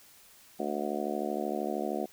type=harmonic tone; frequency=73 Hz; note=D2; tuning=10 cents flat; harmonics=3 / 4 / 5 / 6 / 7 / 8 / 9 / 10; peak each=-37 / -38 / -36 / -42 / -40 / -41 / -38 / -38 dBFS; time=0.59-2.06 s; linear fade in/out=10 ms; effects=white hiss -57 dBFS RMS until 2.12 s